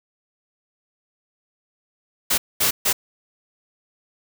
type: noise bursts at uneven times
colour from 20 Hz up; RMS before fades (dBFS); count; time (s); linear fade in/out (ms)
white; -19; 3; 2.3-2.38 / 2.6-2.71 / 2.85-2.93; 10
effects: none